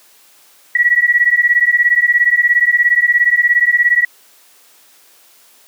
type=beating tone pair; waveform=sine; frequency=1922 / 1939 Hz; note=B6 / B6; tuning=-48 / -32 cents; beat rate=17 Hz; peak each=-12 dBFS; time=0.75-4.05 s; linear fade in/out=5 ms; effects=white hiss -48 dBFS RMS until 5.67 s + high-pass 300 Hz 12 dB/octave